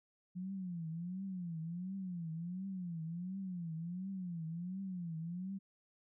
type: tone with vibrato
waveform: sine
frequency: 176.6 Hz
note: F3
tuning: 20 cents sharp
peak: -39 dBFS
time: 0.35-5.59 s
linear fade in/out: 20 ms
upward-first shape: triangle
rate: 1.4 Hz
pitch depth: 190 cents each way
effects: none